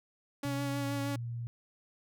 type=tone with vibrato; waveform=sawtooth; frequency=280.9 Hz; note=C#4; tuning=23 cents sharp; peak=-30 dBFS; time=0.43-1.16 s; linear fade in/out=5 ms; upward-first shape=triangle; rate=6.4 Hz; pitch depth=21 cents each way
type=tone with pitch glide; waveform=sine; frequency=127.2 to 118 Hz; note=C3 to A#2; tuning=-48 to +22 cents; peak=-35 dBFS; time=0.45-1.47 s; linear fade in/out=0 ms; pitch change=-130 cents; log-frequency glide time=0.71-0.91 s
effects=none